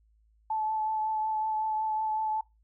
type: tone with vibrato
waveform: sine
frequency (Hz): 869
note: A5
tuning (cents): -22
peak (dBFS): -27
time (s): 0.5-2.41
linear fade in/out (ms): 5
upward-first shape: triangle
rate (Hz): 5.4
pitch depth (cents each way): 19
effects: noise-tail reverb RT60 0.2 s tail -21 dB re dry + added 54 Hz sine -62 dBFS peak until 2.63 s